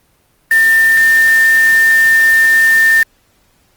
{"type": "tone in noise", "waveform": "sine", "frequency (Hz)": 1800, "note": "A6", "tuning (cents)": 39, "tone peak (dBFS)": -6, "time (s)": [0.51, 3.03], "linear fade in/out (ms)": 2, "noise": "white", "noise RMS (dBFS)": -24, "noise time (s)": [0.51, 3.03], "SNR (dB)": 15, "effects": ["pink hiss -55 dBFS RMS until 3.76 s", "Opus 24 kbps"]}